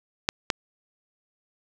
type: clicks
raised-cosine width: 0.2 ms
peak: -4 dBFS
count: 2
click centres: 0.289 / 0.502 s
effects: 7-bit